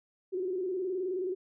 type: tone with vibrato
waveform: sine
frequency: 370 Hz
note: F#4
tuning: in tune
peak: -30 dBFS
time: 0.32-1.35 s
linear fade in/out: 20 ms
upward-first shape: square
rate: 19 Hz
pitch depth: 62 cents each way
effects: none